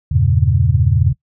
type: chord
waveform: sine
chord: E diminished seventh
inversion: none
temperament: equal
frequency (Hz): 82.41 / 98 / 116.54 / 138.59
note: E2 / G2 / Bb2 / Db3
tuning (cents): 0 / 0 / 0 / 0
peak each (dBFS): -16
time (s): 0.11-1.13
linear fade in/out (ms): 10
effects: noise-tail reverb RT60 0.1 s tail -21 dB re dry